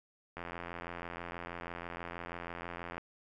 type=click train; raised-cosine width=0.5 ms; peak=-26 dBFS; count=226; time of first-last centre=0.37-2.98 s; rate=86.2 Hz; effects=none